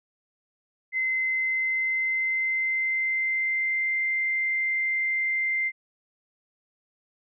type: tone with pitch glide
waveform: sine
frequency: 2059 to 2088 Hz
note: C7 to C7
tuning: -28 to -4 cents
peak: -23 dBFS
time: 0.92-5.72 s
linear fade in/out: 50 ms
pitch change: +24 cents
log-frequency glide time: 1.26-3.98 s
effects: none